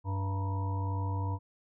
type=harmonic tone with a mistuned harmonic; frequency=96.9 Hz; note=G2; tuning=20 cents flat; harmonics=1 / 3 / 5 / 7 / 9 / 10; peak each=-30 / -43 / -47 / -50 / -44 / -41 dBFS; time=0.04-1.39 s; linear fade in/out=50 ms; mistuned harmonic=9; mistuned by=+67 cents; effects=none